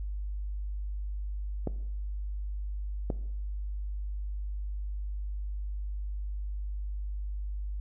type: clicks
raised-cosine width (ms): 2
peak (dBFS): -17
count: 2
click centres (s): 1.673 / 3.102
effects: noise-tail reverb RT60 0.8 s tail -17 dB re dry + added 50 Hz sine -32 dBFS peak until 7.8 s